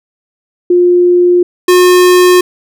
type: tone pair in turn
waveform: sine / square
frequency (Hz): 354.4 / 360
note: F4 / F#4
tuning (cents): +25 / -47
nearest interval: unison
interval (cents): 28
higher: second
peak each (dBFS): -4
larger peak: neither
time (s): 0.7-1.43 / 1.68-2.41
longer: neither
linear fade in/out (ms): 5
effects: none